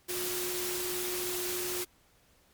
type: tone in noise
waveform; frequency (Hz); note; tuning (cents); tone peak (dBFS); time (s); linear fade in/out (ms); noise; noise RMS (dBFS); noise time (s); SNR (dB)
sine; 360; F#4; -47; -36; 0.08-1.85; 20; white; -35; 0.08-1.85; -4
effects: pink hiss -65 dBFS RMS until 2.53 s + MP3 96 kbps